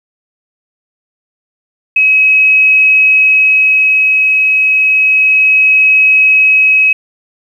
sine tone with tremolo, 2553 Hz, D#7, 44 cents sharp, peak -4 dBFS, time 1.96-6.93 s, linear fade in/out 5 ms, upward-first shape sine, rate 0.3 Hz, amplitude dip 25%, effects 7-bit

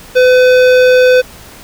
sine tone with hard clipping, 505 Hz, B4, 39 cents sharp, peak -6 dBFS, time 0.15-1.22 s, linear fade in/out 20 ms, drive 15 dB, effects pink hiss -35 dBFS RMS until 1.63 s

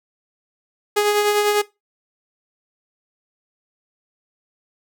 sawtooth tone with tremolo, 415.3 Hz, G#4, in tune, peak -10 dBFS, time 0.96-1.62 s, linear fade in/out 10 ms, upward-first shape triangle, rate 10 Hz, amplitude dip 45%, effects noise-tail reverb RT60 0.2 s tail -18 dB re dry

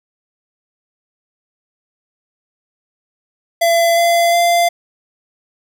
square tone with pitch steps, 676 / 683.1 / 690.2 Hz, E5 / F5 / F5, +43 / -38 / -21 cents, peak -11 dBFS, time 3.61-4.69 s, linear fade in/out 10 ms, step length 360 ms, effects none

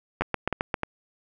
two click trains, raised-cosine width 0.5 ms, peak -11 / -9 dBFS, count 3 / 5, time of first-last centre 0.22-0.833 / 0.21-0.742 s, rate 3.26 / 7.52 Hz, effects none

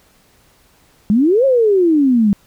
sine exponential two-way sweep, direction up then down, 196 to 554.4 to 196 Hz, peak -9 dBFS, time 1.1-2.33 s, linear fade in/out 0 ms, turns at 1.45 s, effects pink hiss -53 dBFS RMS until 2.46 s

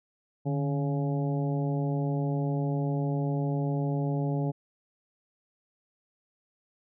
harmonic tone with a mistuned harmonic, 140 Hz, C#3, 18 cents sharp, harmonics 1 / 2 / 3 / 4 / 5 / 6, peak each -27 / -33 / -37 / -39 / -41 / -43 dBFS, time 0.45-4.52 s, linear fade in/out 20 ms, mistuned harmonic 1, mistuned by +90 cents, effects none

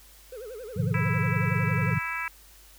triangle tone with vibrato, 466.2 Hz, A#4, in tune, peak -35 dBFS, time 0.32-1.94 s, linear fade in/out 5 ms, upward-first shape sine, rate 11 Hz, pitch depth 210 cents each way
sine chord, G# diminished seventh, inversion none, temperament equal with one note detuned, 103.83 / 123.47 / 149.74 / 174.61 Hz, G#2 / B2 / D3 / F3, 0 / 0 / +34 / 0 cents, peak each -29 dBFS, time 0.76-1.99 s, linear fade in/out 10 ms
harmonic tone, 329.6 Hz, E4, in tune, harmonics 3 / 4 / 5 / 6 / 7 / 8, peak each -37 / -36 / -35 / -37 / -34 / -39 dBFS, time 0.94-2.28 s, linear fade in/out 2 ms
effects added 50 Hz sine -54 dBFS peak until 2.78 s + white hiss -54 dBFS RMS until 2.78 s

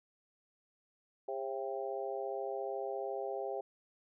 harmonic tone with a mistuned harmonic, 134.4 Hz, C3, 47 cents sharp, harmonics 3 / 4 / 5 / 6, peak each -40 / -41 / -42 / -43 dBFS, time 1.28-3.61 s, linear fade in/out 5 ms, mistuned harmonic 6, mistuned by -37 cents, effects none

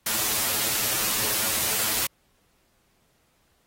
white noise with comb filter, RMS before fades -25 dBFS, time 0.06-2.07 s, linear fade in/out 5 ms, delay 9.2 ms, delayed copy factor +0.9, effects pink hiss -67 dBFS RMS until 3.66 s + AAC 48 kbps

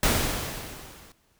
pink noise with level ramp, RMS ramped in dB -21 to -51 dBFS, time 0.03-1.12 s, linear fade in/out 2 ms, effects pink hiss -66 dBFS RMS until 1.39 s

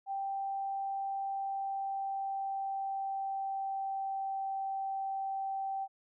sine tone with pitch glide, 784 to 777.7 Hz, G5 to G5, 0 to -14 cents, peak -33 dBFS, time 0.06-5.88 s, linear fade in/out 50 ms, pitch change -14 cents, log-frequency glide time 1.24-4.46 s, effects none

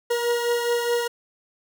40% pulse beating tone pair, 475.1 / 479.9 Hz, A#4 / B4, +33 / -50 cents, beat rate 4.8 Hz, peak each -21 / -28 dBFS, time 0.1-1.08 s, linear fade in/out 10 ms, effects none

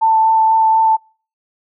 sine tone with vibrato, 887 Hz, A5, 14 cents sharp, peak -9 dBFS, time 0.01-0.97 s, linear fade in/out 20 ms, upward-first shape sine, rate 4.1 Hz, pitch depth 10 cents each way, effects noise-tail reverb RT60 0.4 s tail -26 dB re dry

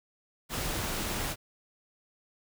pink noise, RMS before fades -33 dBFS, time 0.49-1.36 s, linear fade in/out 50 ms, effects none

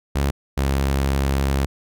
sawtooth tone pair in turn, 69.6 / 68.33 Hz, C#2 / C#2, +8 / -24 cents, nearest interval unison, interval 32 cents, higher first, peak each -14 dBFS, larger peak neither, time 0.15-0.31 / 0.57-1.66 s, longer second, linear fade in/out 10 ms, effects none

